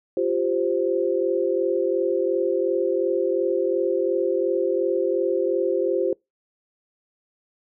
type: chord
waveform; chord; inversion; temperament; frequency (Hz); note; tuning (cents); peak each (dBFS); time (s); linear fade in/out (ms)
sine; F suspended second; none; equal; 349.2 / 392 / 523.3; F4 / G4 / C5; 0 / 0 / 0; -24; 0.17-6.13; 2
effects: noise-tail reverb RT60 0.2 s tail -26 dB re dry